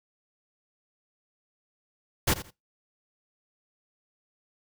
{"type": "noise with echo", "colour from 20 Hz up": "pink", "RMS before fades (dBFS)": -23, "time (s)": [2.27, 2.34], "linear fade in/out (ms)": 10, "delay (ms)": 84, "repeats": 2, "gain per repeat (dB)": -14, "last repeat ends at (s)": 2.508, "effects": ["noise-tail reverb RT60 0.2 s tail -20 dB re dry"]}